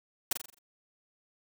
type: noise with echo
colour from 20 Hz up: white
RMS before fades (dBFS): -28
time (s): 0.31-0.33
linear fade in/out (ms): 5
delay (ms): 43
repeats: 6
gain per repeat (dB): -6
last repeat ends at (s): 0.588
effects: none